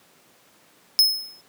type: tone with exponential decay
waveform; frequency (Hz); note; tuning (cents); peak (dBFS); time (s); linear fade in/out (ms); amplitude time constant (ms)
45% pulse; 5180; E8; -31; -11; 0.99-1.41; 0; 90
effects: pink hiss -56 dBFS RMS until 1.48 s + high-pass 200 Hz 12 dB/octave